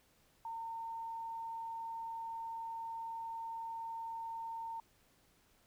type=tone; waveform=sine; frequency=911 Hz; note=A#5; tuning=40 cents flat; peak=-40 dBFS; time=0.45-4.8 s; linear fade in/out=2 ms; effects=pink hiss -70 dBFS RMS until 5.66 s